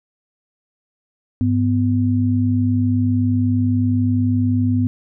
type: tone pair together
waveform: sine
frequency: 101.8 / 249.9 Hz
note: G#2 / B3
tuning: -34 / +21 cents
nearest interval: octave + major third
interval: 1555 cents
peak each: -17 dBFS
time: 1.41-4.87 s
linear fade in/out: 0 ms
effects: none